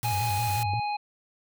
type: tone with vibrato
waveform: sine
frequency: 105.9 Hz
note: G#2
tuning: 34 cents sharp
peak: -28 dBFS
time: 0.03-0.8 s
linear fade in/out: 5 ms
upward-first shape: square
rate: 5.6 Hz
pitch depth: 140 cents each way
type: noise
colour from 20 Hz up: white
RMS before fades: -36 dBFS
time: 0.03-0.63 s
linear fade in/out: 0 ms
type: harmonic tone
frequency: 830.6 Hz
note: G#5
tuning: in tune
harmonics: 1 / 3 / 5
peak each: -27 / -37 / -41 dBFS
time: 0.04-0.97 s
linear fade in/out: 10 ms
type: click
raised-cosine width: 2 ms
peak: -27 dBFS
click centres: 0.736 s
effects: none